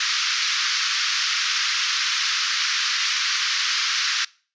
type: band-pass noise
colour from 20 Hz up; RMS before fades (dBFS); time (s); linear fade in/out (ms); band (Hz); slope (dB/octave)
white; -23; 0-4.25; 5; 1200 to 5900; 48
effects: noise-tail reverb RT60 0.4 s tail -23 dB re dry + resampled to 16000 Hz